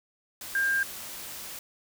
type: tone in noise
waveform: sine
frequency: 1600 Hz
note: G6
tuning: 35 cents sharp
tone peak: -23 dBFS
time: 0.55-0.83 s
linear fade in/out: 2 ms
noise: white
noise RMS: -40 dBFS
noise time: 0.41-1.59 s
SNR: +14 dB
effects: none